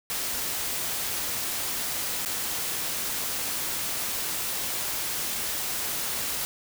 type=noise with dropouts; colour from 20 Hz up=white; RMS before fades=-30 dBFS; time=0.1-6.45 s; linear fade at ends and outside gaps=0 ms; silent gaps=2.249-2.259 s; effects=none